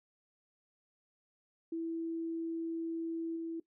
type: tone with level steps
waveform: sine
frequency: 329.6 Hz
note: E4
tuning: in tune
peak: -34 / -36 dBFS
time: 1.72-3.6 s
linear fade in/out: 5 ms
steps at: 3.36 s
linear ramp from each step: 5 ms
effects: noise-tail reverb RT60 0.1 s tail -17 dB re dry